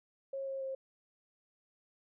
sine tone with pitch steps, 543 / 539 / 533 Hz, C#5 / C#5 / C5, -36 / -49 / +32 cents, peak -36 dBFS, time 0.33-0.75 s, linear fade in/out 5 ms, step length 140 ms, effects none

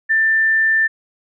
sine tone, 1780 Hz, A6, 20 cents sharp, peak -12 dBFS, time 0.09-0.88 s, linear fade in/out 20 ms, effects none

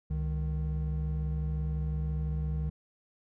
triangle tone pair together, 68.78 / 154.5 Hz, C#2 / D#3, -13 / -12 cents, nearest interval octave + major second, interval 1401 cents, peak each -29 / -31 dBFS, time 0.1-2.7 s, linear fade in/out 10 ms, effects none

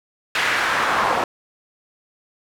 pink noise with band-pass filter sweep, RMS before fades -20 dBFS, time 0.35-1.24 s, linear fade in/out 2 ms, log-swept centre 2000 to 890 Hz, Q 1.7, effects none

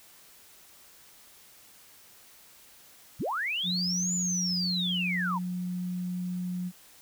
sine linear two-way sweep, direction up then down, 49.22 to 7100 to 844 Hz, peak -28 dBFS, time 3.19-5.39 s, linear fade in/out 20 ms, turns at 4.14 s
sine tone, 180 Hz, F#3, 47 cents flat, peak -30 dBFS, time 3.63-6.72 s, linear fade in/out 50 ms
effects white hiss -55 dBFS RMS until 7.01 s

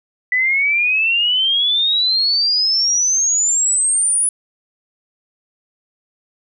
sine exponential sweep, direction up, 1975.5 to 9956 Hz, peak -13 dBFS, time 0.32-4.29 s, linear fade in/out 2 ms, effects none

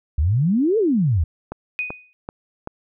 sine exponential two-way sweep, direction up then down, 67.3 to 466.2 to 72.1 Hz, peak -15 dBFS, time 0.18-1.24 s, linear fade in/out 5 ms, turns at 0.78 s
click train, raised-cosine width 1 ms, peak -15 dBFS, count 4, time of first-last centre 1.52-2.674 s, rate 2.6 Hz
sine tone with exponential decay, 2489 Hz, D#7, in tune, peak -19 dBFS, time 1.79-2.13 s, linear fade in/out 0 ms, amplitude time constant 73 ms
effects none

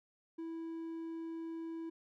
triangle tone, 328.4 Hz, E4, 6 cents flat, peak -38 dBFS, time 0.38-1.9 s, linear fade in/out 10 ms, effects none

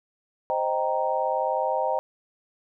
sine chord, C minor seventh, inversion none, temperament equal, 523.3 / 622.3 / 784 / 932.3 Hz, C5 / Eb5 / G5 / Bb5, 0 / 0 / 0 / 0 cents, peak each -28 dBFS, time 0.5-1.99 s, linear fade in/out 0 ms, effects none

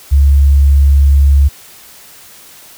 sine tone, 70 Hz, C#2, 18 cents sharp, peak -4 dBFS, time 0.11-1.49 s, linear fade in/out 20 ms, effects white hiss -38 dBFS RMS until 2.77 s

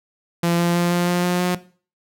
sawtooth tone with pitch steps, 171 / 172.39 / 173.79 / 175.2 / 176.62 / 178.06 / 179.5 Hz, F3 / F3 / F3 / F3 / F3 / F3 / F3, -36 / -22 / -8 / +6 / +20 / +34 / +48 cents, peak -13 dBFS, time 0.43-1.55 s, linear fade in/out 5 ms, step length 160 ms, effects noise-tail reverb RT60 0.4 s tail -17 dB re dry

